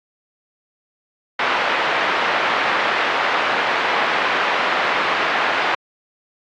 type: band-pass noise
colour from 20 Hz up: pink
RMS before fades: -19 dBFS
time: 1.39-5.75 s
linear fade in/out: 5 ms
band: 770 to 2500 Hz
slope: 12 dB/octave
effects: low-pass 4000 Hz 12 dB/octave + AAC 64 kbps